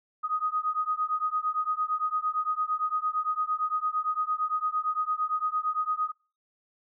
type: beating tone pair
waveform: sine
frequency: 1244.5 / 1253.3 Hz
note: D#6 / D#6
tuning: 0 / +12 cents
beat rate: 8.8 Hz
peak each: -29 dBFS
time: 0.23-6.12 s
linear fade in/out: 20 ms
effects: noise-tail reverb RT60 0.4 s tail -26 dB re dry